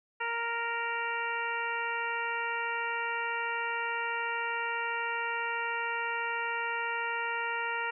harmonic tone with a mistuned harmonic, 466.2 Hz, A#4, in tune, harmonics 1 / 2 / 3 / 4 / 5 / 6, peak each -41 / -35 / -36 / -37 / -40 / -40 dBFS, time 0.2-7.91 s, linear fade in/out 10 ms, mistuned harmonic 6, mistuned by -20 cents, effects none

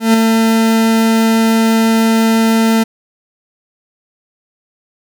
40% pulse tone with ADSR envelope, 224.5 Hz, A3, 35 cents sharp, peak -4 dBFS, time 0-2.84 s, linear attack 140 ms, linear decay 5 ms, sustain -4 dB, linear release 13 ms, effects none

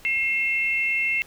sine tone pair together, 2137 / 2684 Hz, C7 / E7, +36 / +31 cents, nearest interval major third, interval 395 cents, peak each -23 / -24 dBFS, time 0.05-1.22 s, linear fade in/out 0 ms, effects pink hiss -50 dBFS RMS until 1.26 s

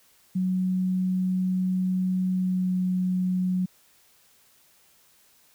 sine tone with pitch glide, 185 to 183.51 Hz, F#3 to F#3, 0 to -14 cents, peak -22 dBFS, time 0.35-3.66 s, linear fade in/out 10 ms, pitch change -14 cents, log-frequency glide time 2.34-2.73 s, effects white hiss -60 dBFS RMS until 5.54 s

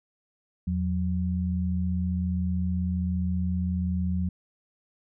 sine tone pair together, 83.4 / 182.11 Hz, E2 / F#3, +21 / -27 cents, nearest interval octave + major second, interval 1352 cents, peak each -27 dBFS, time 0.67-4.29 s, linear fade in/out 5 ms, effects none

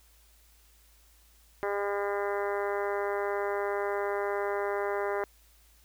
harmonic tone, 201.9 Hz, G#3, 49 cents flat, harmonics 2 / 3 / 4 / 5 / 6 / 7 / 8 / 9 / 10, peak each -31 / -35 / -37 / -39 / -41 / -42 / -43 / -44 / -45 dBFS, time 1.63-5.24 s, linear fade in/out 0 ms, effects added 55 Hz sine -60 dBFS peak until 5.84 s + white hiss -63 dBFS RMS until 5.84 s

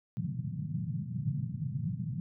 pink band-pass noise, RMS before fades -35 dBFS, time 0.17-2.2 s, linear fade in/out 0 ms, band 110 to 190 Hz, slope 48 dB/octave, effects none

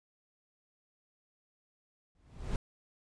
brown noise with exponential growth, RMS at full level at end -31 dBFS, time 2.15-2.56 s, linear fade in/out 1 ms, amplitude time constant 89 ms, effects resampled to 22050 Hz

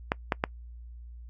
clicks, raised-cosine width 0.5 ms, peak -9 dBFS, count 3, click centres 0.119 / 0.322 / 0.439 s, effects noise-tail reverb RT60 0.1 s tail -24 dB re dry + added 59 Hz sine -42 dBFS peak until 1.29 s

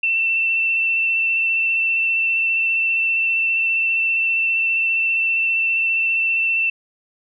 sine tone with vibrato, 2682 Hz, E7, 29 cents sharp, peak -16 dBFS, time 0.03-6.7 s, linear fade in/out 5 ms, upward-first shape sine, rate 15 Hz, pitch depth 15 cents each way, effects none

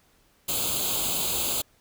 white noise with comb filter, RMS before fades -27 dBFS, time 0.48-1.62 s, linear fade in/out 10 ms, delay 0.27 ms, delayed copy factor +0.9, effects pink hiss -63 dBFS RMS until 1.8 s

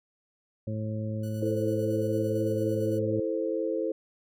harmonic tone, 108.5 Hz, A2, 24 cents flat, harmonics 1 / 2 / 3 / 4 / 5, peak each -31 / -35 / -42 / -48 / -39 dBFS, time 0.67-3.2 s, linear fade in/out 5 ms
5% pulse tone with tremolo, 1480 Hz, F#6, in tune, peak -39 dBFS, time 1.23-2.99 s, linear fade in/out 5 ms, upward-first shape square, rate 8.9 Hz, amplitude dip 40%
sine chord, A minor, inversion second, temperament equal, 329.6 / 440 / 523.3 Hz, E4 / A4 / C5, 0 / 0 / 0 cents, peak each -31 / -31 / -31 dBFS, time 1.42-3.92 s, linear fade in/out 5 ms
effects none

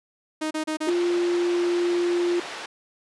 sawtooth tone bursts, 311.1 Hz, D#4, in tune, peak -21 dBFS, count 4, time 0.41-0.902 s, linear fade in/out 10 ms, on 99 ms, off 32 ms
sine tone, 349.2 Hz, F4, in tune, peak -20 dBFS, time 0.87-2.4 s, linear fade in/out 5 ms
pink band-pass noise, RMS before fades -36 dBFS, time 0.88-2.66 s, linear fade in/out 5 ms, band 550 to 4700 Hz, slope 12 dB/octave
effects resampled to 24000 Hz

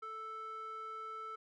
square tone with band-pass filter, 440 Hz, A4, in tune, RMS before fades -45 dBFS, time 0.02-1.36 s, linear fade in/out 10 ms, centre 1200 Hz, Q 5.7, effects none

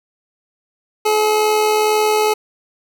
25% pulse tone with amplitude modulation, 427.6 Hz, A4, 49 cents flat, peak -8 dBFS, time 1.05-2.34 s, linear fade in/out 10 ms, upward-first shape sine, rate 82.1 Hz, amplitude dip 30%, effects none

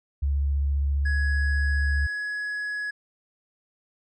sine tone with vibrato, 70.3 Hz, C#2, 25 cents sharp, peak -21 dBFS, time 0.22-2.07 s, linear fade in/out 10 ms, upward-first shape triangle, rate 15 Hz, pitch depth 24 cents each way
triangle tone with pitch glide, 1672 to 1681.7 Hz, G#6 to G#6, +11 to +21 cents, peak -26 dBFS, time 1.05-2.91 s, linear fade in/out 10 ms, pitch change +10 cents, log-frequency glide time 1.92-2.22 s
effects resampled to 22050 Hz

